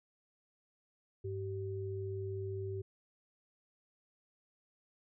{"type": "tone pair together", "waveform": "sine", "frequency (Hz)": [100.3, 385.1], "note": ["G2", "G4"], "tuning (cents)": [40, -31], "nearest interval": "octave + major seventh", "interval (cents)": 2329, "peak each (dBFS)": [-39, -40], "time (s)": [1.24, 2.82], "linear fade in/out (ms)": 10, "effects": []}